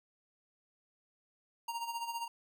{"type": "tone with tremolo", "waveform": "square", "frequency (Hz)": 932.3, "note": "A#5", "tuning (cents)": 0, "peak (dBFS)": -35, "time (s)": [1.68, 2.28], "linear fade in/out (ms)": 5, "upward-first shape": "sine", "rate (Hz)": 15, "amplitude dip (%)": 65, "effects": []}